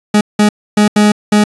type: tone bursts at uneven times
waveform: 40% pulse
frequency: 209.3 Hz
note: G#3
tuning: 14 cents sharp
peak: -5 dBFS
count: 5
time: 0.14-0.21 / 0.39-0.49 / 0.77-0.88 / 0.96-1.12 / 1.32-1.44 s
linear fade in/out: 5 ms
effects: resampled to 24000 Hz + 7-bit